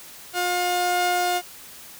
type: tone pair together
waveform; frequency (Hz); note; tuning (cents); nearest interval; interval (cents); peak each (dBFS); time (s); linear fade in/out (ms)
sawtooth; 356.9 / 713.1; F4 / F5; +38 / +36; octave; 1198; -24 / -18; 0.33-1.42; 50
effects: white hiss -43 dBFS RMS until 1.99 s